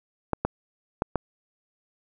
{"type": "clicks", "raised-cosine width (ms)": 1, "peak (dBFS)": -9, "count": 4, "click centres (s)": [0.333, 0.45, 1.021, 1.157], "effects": []}